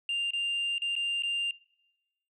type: tone with dropouts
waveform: sine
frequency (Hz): 2794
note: F7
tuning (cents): 0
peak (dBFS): -26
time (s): 0.09-1.51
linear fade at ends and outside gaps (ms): 2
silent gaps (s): 0.307-0.334 / 0.782-0.819 / 0.954-0.963 / 1.223-1.234
effects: noise-tail reverb RT60 1.0 s tail -24 dB re dry + tanh soft clip ceiling -26 dBFS